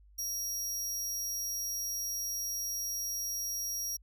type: tone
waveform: sawtooth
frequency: 5660 Hz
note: F8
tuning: 22 cents sharp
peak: -31 dBFS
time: 0.18-3.97 s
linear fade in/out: 10 ms
effects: added 50 Hz sine -56 dBFS peak until 4.02 s